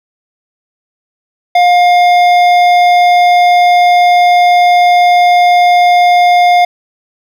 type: tone with hard clipping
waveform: sine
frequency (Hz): 709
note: F5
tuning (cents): +26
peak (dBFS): -6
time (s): 1.55-6.65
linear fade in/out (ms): 5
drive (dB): 11
effects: none